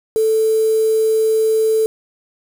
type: tone with quantisation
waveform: sine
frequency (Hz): 440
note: A4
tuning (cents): 0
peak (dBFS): -12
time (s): 0.16-1.86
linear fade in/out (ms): 0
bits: 5
effects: none